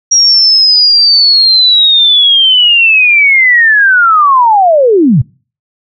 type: linear sweep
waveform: sine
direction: down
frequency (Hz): 5680 to 103.83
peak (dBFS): -3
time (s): 0.11-5.22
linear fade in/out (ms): 10
effects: noise-tail reverb RT60 0.4 s tail -26 dB re dry